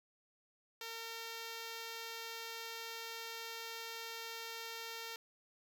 5% pulse tone, 456.5 Hz, A#4, 36 cents flat, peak -32 dBFS, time 0.81-5.16 s, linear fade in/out 2 ms, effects none

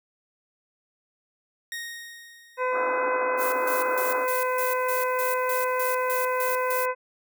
sawtooth tone with exponential decay, 1864.7 Hz, A#6, in tune, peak -27 dBFS, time 1.72-3.24 s, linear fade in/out 1 ms, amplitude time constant 330 ms
harmonic tone, 507 Hz, B4, 45 cents sharp, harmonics 1 / 2 / 3 / 4 / 5, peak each -26 / -27 / -33 / -36 / -38 dBFS, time 2.57-6.95 s, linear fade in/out 50 ms
white band-pass noise, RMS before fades -33 dBFS, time 2.71-4.27 s, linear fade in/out 50 ms, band 250 to 1600 Hz, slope 96 dB/octave
violet noise with tremolo, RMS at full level -32 dBFS, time 3.37-6.88 s, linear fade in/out 50 ms, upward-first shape square, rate 3.3 Hz, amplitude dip 80%
effects none

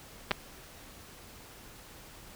clicks, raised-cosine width 0.3 ms, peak -12 / -10 dBFS, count 2, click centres 0.31 / 0.315 s, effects pink hiss -51 dBFS RMS until 2.35 s

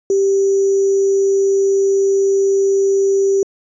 sine tone with sample-and-hold, 392 Hz, G4, in tune, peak -11 dBFS, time 0.1-3.43 s, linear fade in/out 2 ms, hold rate 6300 Hz, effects resampled to 16000 Hz

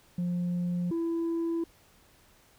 sine tone pair in turn, 176.2 / 333.4 Hz, F3 / E4, +16 / +20 cents, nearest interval major seventh, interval 1104 cents, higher second, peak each -25 / -25 dBFS, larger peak neither, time 0.18-0.91 / 0.91-1.64 s, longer neither, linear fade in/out 5 ms, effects tanh soft clip ceiling -26 dBFS + pink hiss -61 dBFS RMS until 2.58 s

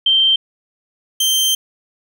sine / sawtooth tone pair in turn, 3136 / 3136 Hz, G7 / G7, 0 / 0 cents, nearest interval unison, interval 0 cents, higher neither, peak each -10 dBFS, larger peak neither, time 0.06-0.36 / 1.2-1.55 s, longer second, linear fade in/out 5 ms, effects none

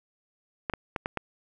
clicks, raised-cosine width 0.5 ms, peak -14 dBFS, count 5, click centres 0.698 / 0.737 / 0.962 / 1.059 / 1.173 s, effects none

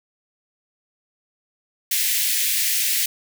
white high-pass noise, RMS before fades -21 dBFS, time 1.91-3.06 s, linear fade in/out 5 ms, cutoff 1800 Hz, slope 48 dB/octave, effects none

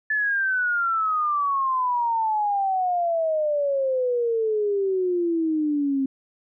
sine exponential sweep, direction down, 1743 to 265.6 Hz, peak -20 dBFS, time 0.1-6.06 s, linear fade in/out 5 ms, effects none

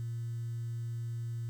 sine tone, 116.54 Hz, A#2, in tune, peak -33 dBFS, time 0-1.49 s, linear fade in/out 0 ms, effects tanh soft clip ceiling -31 dBFS + 10-bit

